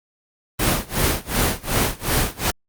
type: noise with tremolo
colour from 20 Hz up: pink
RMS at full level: -17 dBFS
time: 0.59-2.51 s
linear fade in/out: 10 ms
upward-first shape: sine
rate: 2.7 Hz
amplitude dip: 95%
effects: Opus 24 kbps